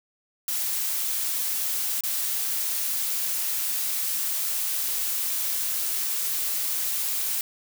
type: noise with dropouts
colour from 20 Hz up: blue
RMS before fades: -27 dBFS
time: 0.48-7.41 s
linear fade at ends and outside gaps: 1 ms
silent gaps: 2.008-2.036 s
effects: none